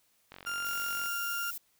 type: click train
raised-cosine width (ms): 0.3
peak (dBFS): -30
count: 35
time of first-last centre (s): 0.32-1.059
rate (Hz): 46
type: tone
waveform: 35% pulse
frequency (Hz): 1396.9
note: F6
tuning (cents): 0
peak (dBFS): -31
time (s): 0.46-1.51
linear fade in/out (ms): 10
type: noise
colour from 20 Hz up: violet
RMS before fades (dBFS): -40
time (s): 0.65-1.58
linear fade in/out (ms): 5
effects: white hiss -70 dBFS RMS until 1.79 s